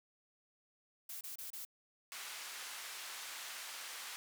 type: noise bursts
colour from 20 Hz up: blue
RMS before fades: -46 dBFS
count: 4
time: 1.09-1.651 s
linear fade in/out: 5 ms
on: 120 ms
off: 27 ms
type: band-pass noise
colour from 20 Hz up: pink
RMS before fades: -47 dBFS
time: 2.12-4.16 s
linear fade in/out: 0 ms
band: 1300 to 13000 Hz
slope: 12 dB/octave
effects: none